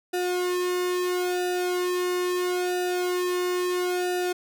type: tone with flanger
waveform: sawtooth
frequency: 359.9 Hz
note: F#4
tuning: 48 cents flat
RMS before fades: -26 dBFS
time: 0.13-4.33 s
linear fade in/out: 10 ms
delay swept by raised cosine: 0.92 to 1.53 ms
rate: 0.75 Hz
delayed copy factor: -0.9
effects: none